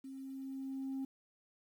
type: tone with level ramp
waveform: sine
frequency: 268 Hz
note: C4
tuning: 42 cents sharp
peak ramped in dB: -45 to -34 dBFS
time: 0.04-1.05 s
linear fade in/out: 5 ms
effects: tanh soft clip ceiling -35 dBFS + 11-bit